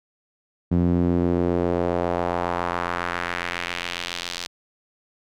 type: tone with band-pass filter sweep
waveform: sawtooth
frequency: 87.31 Hz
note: F2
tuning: in tune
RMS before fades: -24 dBFS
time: 0.71-4.47 s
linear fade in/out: 10 ms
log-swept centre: 200 to 4600 Hz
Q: 1.5
effects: none